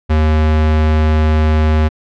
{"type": "tone", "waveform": "square", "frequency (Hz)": 77.6, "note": "D#2", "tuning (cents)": -4, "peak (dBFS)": -10, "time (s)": [0.09, 1.89], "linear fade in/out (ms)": 20, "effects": ["low-pass 3000 Hz 12 dB/octave"]}